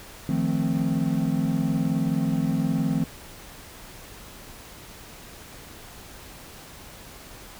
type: chord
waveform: triangle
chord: F dominant seventh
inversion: third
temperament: equal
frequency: 155.56 / 174.61 / 220 / 261.6 Hz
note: Eb3 / F3 / A3 / C4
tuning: 0 / 0 / 0 / 0 cents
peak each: -25 / -25 / -26 / -25 dBFS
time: 0.29-3.04 s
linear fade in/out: 2 ms
effects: pink hiss -44 dBFS RMS until 7.59 s